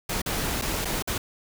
pink noise with dropouts, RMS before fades -28 dBFS, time 0.09-1.18 s, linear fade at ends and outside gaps 5 ms, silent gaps 0.218-0.26 / 0.615-0.62 / 0.848-0.853 / 1.025-1.074 s, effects none

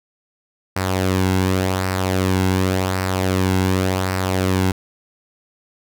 sawtooth tone with flanger, 93.6 Hz, F#2, 20 cents sharp, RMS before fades -19 dBFS, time 0.76-4.72 s, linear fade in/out 5 ms, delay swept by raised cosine 0.29 to 1.69 ms, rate 0.89 Hz, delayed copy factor -0.5, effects none

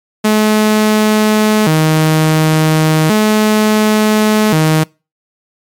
sawtooth tone with vibrato, 183.4 Hz, F#3, 15 cents flat, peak -4 dBFS, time 0.24-4.84 s, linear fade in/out 10 ms, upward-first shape square, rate 0.35 Hz, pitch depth 270 cents each way, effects noise-tail reverb RT60 0.3 s tail -26 dB re dry + MP3 96 kbps

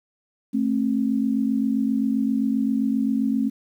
sine tone pair together, 220 / 267.6 Hz, A3 / C4, 0 / +39 cents, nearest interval minor third, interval 339 cents, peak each -22 dBFS, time 0.53-3.5 s, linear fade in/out 20 ms, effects 9-bit

